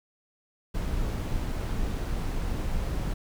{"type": "noise", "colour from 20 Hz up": "brown", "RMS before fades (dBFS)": -29, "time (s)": [0.74, 3.14], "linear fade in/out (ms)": 10, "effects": []}